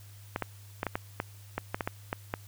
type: clicks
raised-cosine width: 0.5 ms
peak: -15 dBFS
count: 12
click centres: 0.361 / 0.423 / 0.831 / 0.867 / 0.955 / 1.201 / 1.58 / 1.745 / 1.808 / 1.875 / 2.129 / 2.339 s
effects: added 101 Hz sine -48 dBFS peak until 2.47 s + white hiss -57 dBFS RMS until 2.47 s